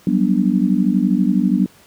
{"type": "chord", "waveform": "sine", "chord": "G major seventh", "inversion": "third", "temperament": "just", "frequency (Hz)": [183.75, 196, 245, 294], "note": ["F#3", "G3", "B3", "D4"], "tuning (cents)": [-12, 0, -14, 2], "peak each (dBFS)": [-19, -17, -18, -21], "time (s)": [0.07, 1.66], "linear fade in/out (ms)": 2, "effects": ["pink hiss -49 dBFS RMS until 1.86 s", "high-pass 80 Hz 12 dB/octave"]}